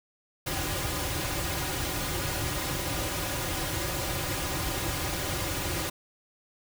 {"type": "noise with comb filter", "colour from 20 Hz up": "pink", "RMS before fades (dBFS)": -31, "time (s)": [0.46, 5.9], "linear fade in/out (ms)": 10, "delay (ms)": 4.5, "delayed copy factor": -0.8, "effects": []}